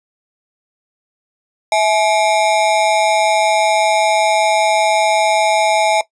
square ring-modulated tone, 751 Hz, F#5, 26 cents sharp, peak -9 dBFS, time 1.72-6.01 s, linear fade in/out 2 ms, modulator 97.4 Hz, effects noise-tail reverb RT60 0.1 s tail -17 dB re dry + resampled to 22050 Hz

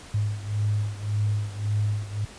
sine beating tone pair, 103.83 / 105.63 Hz, G#2 / G#2, 0 / +30 cents, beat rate 1.8 Hz, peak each -25 / -28 dBFS, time 0.14-2.25 s, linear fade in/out 5 ms, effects pink hiss -45 dBFS RMS until 2.38 s + resampled to 22050 Hz

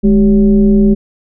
sine tone with frequency modulation, 207.7 Hz, G#3, in tune, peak -5 dBFS, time 0.03-0.95 s, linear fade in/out 20 ms, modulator 178 Hz, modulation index 0.77, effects none

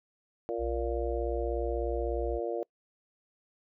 harmonic tone, 116.54 Hz, A#2, in tune, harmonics 3 / 4 / 5 / 6, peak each -35 / -34 / -36 / -40 dBFS, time 0.49-2.63 s, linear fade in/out 0 ms
sine tone with pitch glide, 61 to 60.65 Hz, B1 to B1, -21 to -31 cents, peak -33 dBFS, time 0.58-2.4 s, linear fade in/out 50 ms, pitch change -10 cents, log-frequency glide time 1.09-1.39 s
effects noise-tail reverb RT60 0.1 s tail -26 dB re dry

